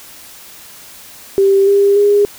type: tone with pitch steps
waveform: sine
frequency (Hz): 392 / 400.5 / 409.1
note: G4 / G4 / G#4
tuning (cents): 0 / +37 / -26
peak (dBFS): -7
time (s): 1.38-2.25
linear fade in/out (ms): 0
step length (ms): 290
effects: white hiss -37 dBFS RMS until 2.38 s